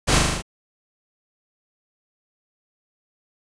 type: noise with echo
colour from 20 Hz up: pink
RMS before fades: -18 dBFS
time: 0.07-0.19 s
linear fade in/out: 20 ms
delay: 39 ms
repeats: 6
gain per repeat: -2 dB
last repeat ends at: 0.424 s
effects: resampled to 22050 Hz